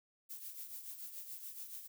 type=noise with tremolo; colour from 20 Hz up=violet; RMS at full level=-45 dBFS; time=0.29-1.88 s; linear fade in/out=20 ms; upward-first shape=triangle; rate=7 Hz; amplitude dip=65%; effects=none